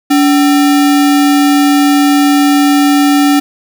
sine tone with sample-and-hold, 286.5 Hz, D4, 43 cents flat, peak -5 dBFS, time 0.1-3.4 s, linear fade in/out 10 ms, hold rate 1050 Hz, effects none

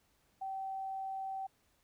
sine tone, 771 Hz, G5, 29 cents flat, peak -37 dBFS, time 0.41-1.47 s, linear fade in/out 10 ms, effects pink hiss -73 dBFS RMS until 1.83 s

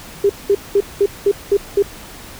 sine tone bursts, 401.7 Hz, G4, 42 cents sharp, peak -9 dBFS, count 7, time 0.24-1.825 s, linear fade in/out 5 ms, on 55 ms, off 200 ms, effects pink hiss -36 dBFS RMS until 2.39 s

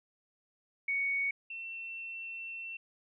sine tone pair in turn, 2229 / 2698 Hz, C#7 / E7, +9 / +40 cents, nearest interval minor third, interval 331 cents, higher second, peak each -29 / -39 dBFS, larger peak first, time 0.88-1.31 / 1.5-2.77 s, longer second, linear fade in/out 5 ms, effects none

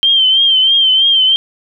sine tone with vibrato, 3136 Hz, G7, in tune, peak -7 dBFS, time 0.03-1.36 s, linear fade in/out 0 ms, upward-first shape triangle, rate 3.1 Hz, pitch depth 67 cents each way, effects none

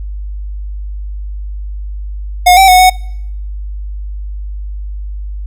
square tone with pitch steps, 721 / 770 / 734 / 740 Hz, F#5 / G5 / F#5 / F#5, -45 / -31 / -14 / 0 cents, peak -3 dBFS, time 2.46-2.9 s, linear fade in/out 10 ms, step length 110 ms, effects noise-tail reverb RT60 0.8 s tail -25 dB re dry + added 50 Hz sine -19 dBFS peak until 5.46 s

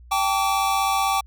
square chord, G suspended second, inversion none, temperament equal with one note detuned, 784 / 880 / 1149.2 Hz, G5 / A5 / D6, 0 / 0 / -38 cents, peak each -23 / -28 / -24 dBFS, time 0.11-1.21 s, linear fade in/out 10 ms, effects added 60 Hz sine -43 dBFS peak until 1.26 s

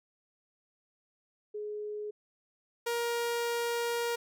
sine / sawtooth tone pair in turn, 420.1 / 471.5 Hz, G#4 / A#4, +20 / +20 cents, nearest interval major second, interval 200 cents, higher second, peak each -35 / -26 dBFS, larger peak second, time 1.54-2.11 / 2.86-4.16 s, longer second, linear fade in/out 10 ms, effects none

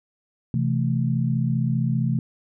sine chord, A minor, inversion first, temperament equal with one note detuned, 129.61 / 164.81 / 220 Hz, C3 / E3 / A3, -16 / 0 / 0 cents, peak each -22 / -25 / -26 dBFS, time 0.54-2.19 s, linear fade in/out 2 ms, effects none

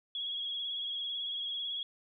sine tone with vibrato, 3322 Hz, G#7, in tune, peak -34 dBFS, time 0.15-1.83 s, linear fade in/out 2 ms, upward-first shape sine, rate 18 Hz, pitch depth 39 cents each way, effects none

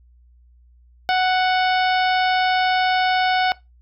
harmonic tone with a mistuned harmonic, 741 Hz, F#5, 2 cents sharp, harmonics 1 / 2 / 3 / 4 / 5 / 6 / 7, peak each -17 / -23 / -27 / -29 / -31 / -33 / -34 dBFS, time 1.09-3.52 s, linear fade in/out 0 ms, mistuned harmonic 5, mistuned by -24 cents, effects noise-tail reverb RT60 0.2 s tail -20 dB re dry + added 60 Hz sine -49 dBFS peak until 3.81 s

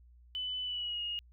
sine tone with pitch glide, 3002 to 2865 Hz, F#7 to F7, +24 to +44 cents, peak -34 dBFS, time 0.35-1.19 s, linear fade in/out 0 ms, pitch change -80 cents, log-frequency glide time 0.62-1.02 s, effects added 60 Hz sine -56 dBFS peak until 1.32 s

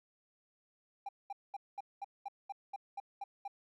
triangle tone bursts, 798 Hz, G5, 31 cents sharp, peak -36 dBFS, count 11, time 1.06-3.479 s, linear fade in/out 5 ms, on 29 ms, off 210 ms, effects tanh soft clip ceiling -32 dBFS

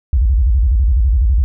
sine tone with vibrato, 60.1 Hz, B1, 46 cents flat, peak -9 dBFS, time 0.13-1.44 s, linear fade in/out 0 ms, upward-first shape square, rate 12 Hz, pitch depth 270 cents each way, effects none

